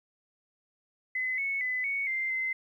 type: tone with pitch steps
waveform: sine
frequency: 2029 / 2206 / 2011 / 2223 / 2088 / 2062 Hz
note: B6 / C#7 / B6 / C#7 / C7 / C7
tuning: +46 / -9 / +31 / +4 / -4 / -26 cents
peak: -28 dBFS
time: 1.15-2.53 s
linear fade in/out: 5 ms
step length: 230 ms
effects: 11-bit